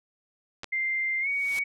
clicks, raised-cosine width 0.2 ms, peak -19 dBFS, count 2, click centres 0.634 / 0.643 s
sine tone with pitch glide, 2093 to 2243 Hz, C7 to C#7, 0 to +20 cents, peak -25 dBFS, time 0.72-1.64 s, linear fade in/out 10 ms, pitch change +120 cents, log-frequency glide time 1.21-1.28 s
white noise with exponential growth, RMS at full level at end -35 dBFS, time 1.2-1.59 s, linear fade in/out 1 ms, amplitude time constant 83 ms
effects low-pass 11000 Hz 12 dB/octave

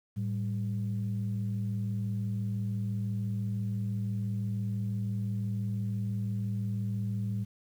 sine tone pair together, 109.9 / 195.82 Hz, A2 / G3, -2 / -2 cents, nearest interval minor seventh, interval 1000 cents, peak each -30 / -34 dBFS, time 0.16-7.45 s, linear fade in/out 20 ms, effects tanh soft clip ceiling -23 dBFS + 10-bit

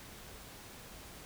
silence, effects pink hiss -51 dBFS RMS until 1.25 s

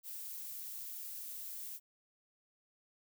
violet noise, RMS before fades -45 dBFS, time 0.03-1.8 s, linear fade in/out 50 ms, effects none

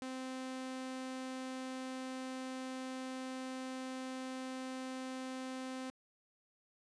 sawtooth tone, 259.6 Hz, C4, 13 cents flat, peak -37 dBFS, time 0.02-5.9 s, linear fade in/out 0 ms, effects resampled to 22050 Hz

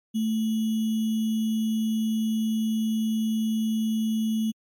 sine tone with sample-and-hold, 220 Hz, A3, in tune, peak -22 dBFS, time 0.14-4.52 s, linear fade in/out 20 ms, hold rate 3150 Hz, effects MP3 64 kbps

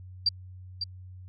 sine tone with echo, 4699 Hz, D8, in tune, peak -19 dBFS, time 0.26-0.29 s, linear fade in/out 5 ms, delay 550 ms, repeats 1, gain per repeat -8 dB, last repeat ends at 0.84 s, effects added 92 Hz sine -42 dBFS peak until 1.28 s + MP3 96 kbps

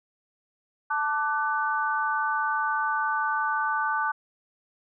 sine chord, D major, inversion second, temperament equal with one note detuned, 880 / 1174.7 / 1500.6 Hz, A5 / D6 / F#6, 0 / 0 / +24 cents, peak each -28 dBFS, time 0.9-4.12 s, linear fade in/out 10 ms, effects none

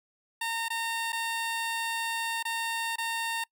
15% pulse tone with dropouts, 915 Hz, A#5, 32 cents flat, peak -23 dBFS, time 0.41-3.44 s, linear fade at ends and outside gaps 5 ms, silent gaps 0.684-0.702 / 1.122-1.128 / 2.428-2.451 / 2.959-2.982 s, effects noise-tail reverb RT60 0.1 s tail -24 dB re dry

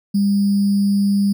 sine tone with sample-and-hold, 200.2 Hz, G3, 37 cents sharp, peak -13 dBFS, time 0.14-1.33 s, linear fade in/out 10 ms, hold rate 4900 Hz, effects none

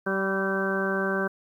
harmonic tone with a mistuned harmonic, 193.2 Hz, G3, 25 cents flat, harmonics 1 / 2 / 3 / 4 / 5 / 6 / 7 / 8, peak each -30 / -29 / -32 / -39 / -38 / -35 / -39 / -29 dBFS, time 0.06-1.28 s, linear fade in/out 10 ms, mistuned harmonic 5, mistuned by +33 cents, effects 10-bit

